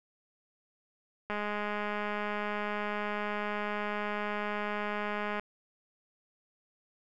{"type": "click train", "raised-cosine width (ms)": 0.5, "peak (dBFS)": -20, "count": 853, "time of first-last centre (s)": [1.3, 5.396], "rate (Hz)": 208, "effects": []}